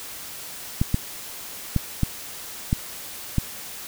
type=clicks; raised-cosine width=5 ms; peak=-7 dBFS; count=6; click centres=0.815 / 0.944 / 1.763 / 2.033 / 2.729 / 3.383 s; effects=white hiss -37 dBFS RMS until 3.87 s